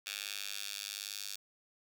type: tone with high-pass filter sweep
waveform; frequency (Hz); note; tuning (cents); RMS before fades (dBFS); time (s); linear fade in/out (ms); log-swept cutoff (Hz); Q
10% pulse; 101.2; G#2; -44; -42; 0.06-1.36; 5; 2900 to 4400; 1.4
effects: none